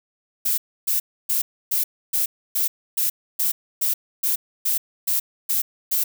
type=noise bursts; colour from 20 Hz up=violet; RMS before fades=-21 dBFS; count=14; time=0.45-6.04 s; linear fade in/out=10 ms; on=130 ms; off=290 ms; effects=none